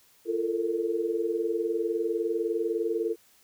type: tone cluster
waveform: sine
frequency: 342.1 / 438.5 / 458.4 Hz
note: F4 / A4 / A#4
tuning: -36 / -6 / -29 cents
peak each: -30 / -30 / -30 dBFS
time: 0.25-3.16 s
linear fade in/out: 50 ms
effects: white hiss -61 dBFS RMS until 3.43 s